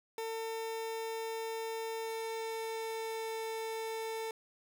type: tone with pitch glide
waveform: 30% pulse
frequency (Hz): 450 to 446.6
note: A4 to A4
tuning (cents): +39 to +26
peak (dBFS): -34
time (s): 0.18-4.31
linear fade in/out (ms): 2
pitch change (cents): -13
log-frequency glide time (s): 2.01-3.4
effects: none